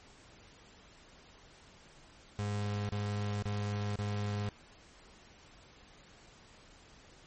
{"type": "tone bursts", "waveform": "35% pulse", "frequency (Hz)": 102.9, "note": "G#2", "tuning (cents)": -16, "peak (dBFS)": -31, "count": 4, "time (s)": [2.39, 4.489], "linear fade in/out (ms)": 0, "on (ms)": 500, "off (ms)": 33, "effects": ["pink hiss -58 dBFS RMS until 7.26 s", "MP3 32 kbps"]}